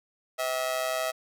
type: tone with amplitude modulation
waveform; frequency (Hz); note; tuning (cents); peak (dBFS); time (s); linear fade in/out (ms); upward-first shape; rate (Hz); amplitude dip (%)
sawtooth; 645; E5; -38; -20; 0.38-1.12; 20; sine; 132; 75
effects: none